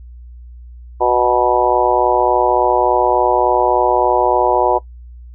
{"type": "harmonic tone with a mistuned harmonic", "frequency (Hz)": 123.47, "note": "B2", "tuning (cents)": 0, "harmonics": [3, 4, 5, 6, 7, 8], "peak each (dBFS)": [-18, -18, -18, -18, -18, -18], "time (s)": [1, 4.79], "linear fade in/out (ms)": 20, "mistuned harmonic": 8, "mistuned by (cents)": -25, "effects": ["noise-tail reverb RT60 0.1 s tail -20 dB re dry", "added 60 Hz sine -33 dBFS peak until 5.34 s"]}